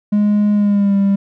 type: tone with pitch glide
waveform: triangle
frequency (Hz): 207.7 to 198.09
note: G#3 to G3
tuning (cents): 0 to +18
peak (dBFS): -8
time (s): 0.12-1.16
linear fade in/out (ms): 10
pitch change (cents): -82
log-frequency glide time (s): 0.53-0.96
effects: tanh soft clip ceiling -4 dBFS